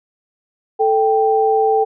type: tone pair together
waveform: sine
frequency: 440 / 784 Hz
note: A4 / G5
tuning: 0 / 0 cents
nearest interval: minor seventh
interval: 1000 cents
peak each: -14 / -15 dBFS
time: 0.79-1.85 s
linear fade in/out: 20 ms
effects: none